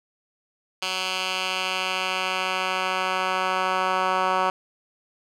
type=tone with band-pass filter sweep; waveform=10% pulse; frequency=186.5 Hz; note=F#3; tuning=14 cents sharp; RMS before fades=-25 dBFS; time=0.82-4.5 s; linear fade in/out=2 ms; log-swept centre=3500 to 1200 Hz; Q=1.3; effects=none